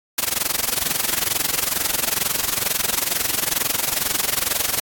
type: noise with amplitude modulation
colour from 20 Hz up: white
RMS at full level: -18 dBFS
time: 0.18-4.8 s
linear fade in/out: 2 ms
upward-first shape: sine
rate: 22.2 Hz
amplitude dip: 90%
effects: AAC 64 kbps